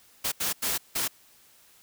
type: noise bursts at uneven times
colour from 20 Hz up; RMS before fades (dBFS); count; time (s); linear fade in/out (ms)
white; -28; 4; 0.24-0.32 / 0.4-0.53 / 0.62-0.78 / 0.95-1.08; 10
effects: white hiss -58 dBFS RMS until 1.82 s